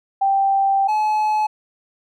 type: tone pair in turn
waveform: sine / triangle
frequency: 784 / 855.3 Hz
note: G5 / A5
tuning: 0 / -49 cents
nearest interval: major second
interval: 151 cents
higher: second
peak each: -14 dBFS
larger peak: neither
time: 0.21-0.88 / 0.88-1.47 s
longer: first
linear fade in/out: 10 ms
effects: none